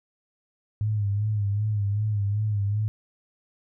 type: tone with vibrato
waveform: sine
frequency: 103.83 Hz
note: G#2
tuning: in tune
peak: -22 dBFS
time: 0.81-2.88 s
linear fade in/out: 0 ms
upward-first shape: sine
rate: 2.6 Hz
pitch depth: 66 cents each way
effects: none